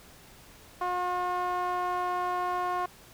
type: tone with band-pass filter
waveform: sawtooth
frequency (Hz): 359.3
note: F4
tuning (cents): +49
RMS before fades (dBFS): -30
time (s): 0.81-2.86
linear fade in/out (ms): 5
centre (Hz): 930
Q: 4.7
effects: pink hiss -53 dBFS RMS until 3.13 s